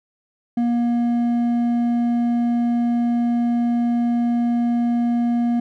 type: tone with hard clipping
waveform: sine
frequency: 237.7 Hz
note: A#3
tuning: 34 cents sharp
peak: -18 dBFS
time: 0.57-5.6 s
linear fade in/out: 5 ms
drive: 5 dB
effects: none